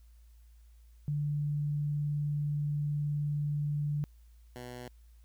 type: tone pair in turn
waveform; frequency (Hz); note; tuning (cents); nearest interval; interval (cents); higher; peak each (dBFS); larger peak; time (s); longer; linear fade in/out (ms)
sine / 10% pulse; 146.83 / 123.47; D3 / B2; 0 / 0; minor third; 300; first; -29 / -34; first; 1.08-4.04 / 4.56-4.88; first; 0
effects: added 57 Hz sine -54 dBFS peak until 5.24 s + white hiss -73 dBFS RMS until 5.24 s